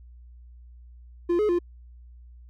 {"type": "tone with pitch steps", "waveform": "triangle", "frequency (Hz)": [346.7, 423, 349.1], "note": ["F4", "G#4", "F4"], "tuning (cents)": [-13, 32, -1], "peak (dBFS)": -18, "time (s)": [1.29, 1.59], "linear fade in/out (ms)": 10, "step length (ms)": 100, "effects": ["added 60 Hz sine -45 dBFS peak until 2.49 s"]}